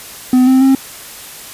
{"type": "tone with pitch steps", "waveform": "triangle", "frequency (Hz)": [253.5, 261.1, 267.4], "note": ["B3", "C4", "C4"], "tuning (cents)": [45, -3, 38], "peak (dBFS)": -4, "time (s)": [0.33, 0.75], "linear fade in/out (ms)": 2, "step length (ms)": 140, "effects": ["white hiss -32 dBFS RMS until 1.53 s", "resampled to 32000 Hz"]}